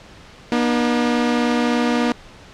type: tone pair together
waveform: sawtooth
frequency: 240 / 303.4 Hz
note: B3 / D#4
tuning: -49 / -44 cents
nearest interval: major third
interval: 405 cents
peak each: -13 / -19 dBFS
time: 0.52-2.12 s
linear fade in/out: 0 ms
effects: pink hiss -43 dBFS RMS until 2.53 s + low-pass 5000 Hz 12 dB/octave